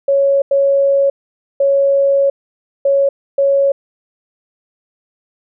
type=tone bursts at uneven times; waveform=sine; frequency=554.4 Hz; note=C#5; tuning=in tune; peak=-9 dBFS; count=5; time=0.08-0.42 / 0.51-1.1 / 1.6-2.3 / 2.85-3.09 / 3.38-3.72 s; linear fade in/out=5 ms; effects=none